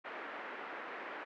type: band-pass noise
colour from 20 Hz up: white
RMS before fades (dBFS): -45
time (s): 0.04-1.25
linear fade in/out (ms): 20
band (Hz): 280 to 2000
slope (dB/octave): 24
effects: none